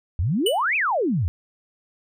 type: exponential two-way sweep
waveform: sine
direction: up then down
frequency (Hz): 73.42 to 2671 to 73.42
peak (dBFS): -19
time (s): 0.19-1.28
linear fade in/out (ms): 0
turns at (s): 0.76
type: tone with exponential decay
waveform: square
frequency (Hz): 2967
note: F#7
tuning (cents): +4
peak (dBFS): -18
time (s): 0.46-0.63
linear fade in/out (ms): 5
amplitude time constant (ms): 35
effects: none